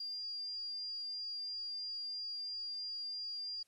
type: tone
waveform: sine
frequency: 4801 Hz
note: D8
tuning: 37 cents sharp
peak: -39 dBFS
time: 0-3.63 s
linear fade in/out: 5 ms
effects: white hiss -75 dBFS RMS until 3.67 s + Opus 24 kbps